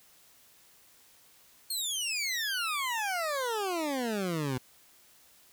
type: exponential sweep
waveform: 20% pulse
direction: down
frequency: 4343 to 123.47 Hz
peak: -25 dBFS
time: 1.7-4.58 s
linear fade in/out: 5 ms
effects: white hiss -60 dBFS RMS until 5.52 s